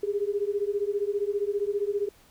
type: beating tone pair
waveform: sine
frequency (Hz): 400 / 415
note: G4 / G#4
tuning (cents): +35 / -1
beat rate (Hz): 15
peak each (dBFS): -28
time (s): 0.03-2.09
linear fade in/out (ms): 5
effects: pink hiss -58 dBFS RMS until 2.3 s